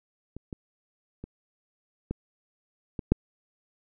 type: clicks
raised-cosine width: 3 ms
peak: -26 / -23 / -25 / -17 / -19 / -6 dBFS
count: 6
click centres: 0.366 / 0.528 / 1.24 / 2.11 / 2.992 / 3.12 s
effects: none